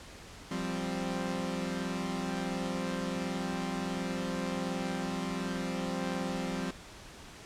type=chord; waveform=sawtooth; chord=F suspended second; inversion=none; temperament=equal; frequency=174.61 / 196 / 261.6 Hz; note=F3 / G3 / C4; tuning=0 / 0 / 0 cents; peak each=-33 dBFS; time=0.51-6.71 s; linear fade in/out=5 ms; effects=pink hiss -49 dBFS RMS until 7.45 s + low-pass 8000 Hz 12 dB/octave